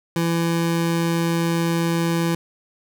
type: tone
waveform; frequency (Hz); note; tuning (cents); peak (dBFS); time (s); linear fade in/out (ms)
25% pulse; 167.6; E3; +29; -15; 0.16-2.35; 2
effects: none